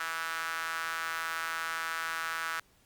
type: tone with high-pass filter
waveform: sawtooth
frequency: 163.6 Hz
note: E3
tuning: 13 cents flat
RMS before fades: -35 dBFS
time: 0-2.6 s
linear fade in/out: 5 ms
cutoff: 1400 Hz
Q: 3.6
effects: pink hiss -65 dBFS RMS until 2.85 s + Opus 32 kbps

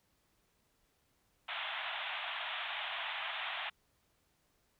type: band-pass noise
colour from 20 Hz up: white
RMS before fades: -40 dBFS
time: 1.48-3.7 s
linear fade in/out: 10 ms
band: 630 to 3600 Hz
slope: 96 dB/octave
effects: pink hiss -75 dBFS RMS until 4.79 s

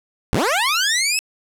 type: linear sweep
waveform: 15% pulse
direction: up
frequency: 44.02 to 2643 Hz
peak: -10 dBFS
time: 0.33-1.19 s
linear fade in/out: 0 ms
effects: low-pass 12000 Hz 12 dB/octave + 8-bit

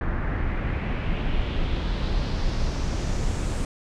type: noise with low-pass filter sweep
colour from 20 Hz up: brown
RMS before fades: -25 dBFS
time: 0.01-3.65 s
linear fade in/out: 2 ms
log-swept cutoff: 1600 to 8500 Hz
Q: 2.4
effects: none

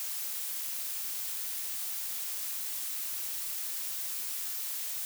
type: noise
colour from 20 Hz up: blue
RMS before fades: -36 dBFS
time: 0-5.05 s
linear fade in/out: 0 ms
effects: none

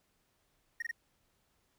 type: tone bursts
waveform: triangle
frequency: 1864.7 Hz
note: A#6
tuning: in tune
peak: -32 dBFS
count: 3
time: 0.8-0.913 s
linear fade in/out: 5 ms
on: 23 ms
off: 22 ms
effects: pink hiss -75 dBFS RMS until 1.78 s

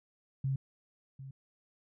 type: tone with echo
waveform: sine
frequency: 134.9 Hz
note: C#3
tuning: 47 cents flat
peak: -29 dBFS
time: 0.44-0.56 s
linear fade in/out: 5 ms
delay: 750 ms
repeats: 1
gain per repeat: -14 dB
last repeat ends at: 1.31 s
effects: none

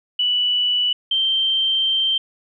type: tone pair in turn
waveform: sine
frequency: 2960 / 3136 Hz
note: F#7 / G7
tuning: 0 / 0 cents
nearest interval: minor second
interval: 100 cents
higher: second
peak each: -16 dBFS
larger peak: neither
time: 0.19-0.93 / 1.11-2.18 s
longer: second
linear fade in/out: 5 ms
effects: none

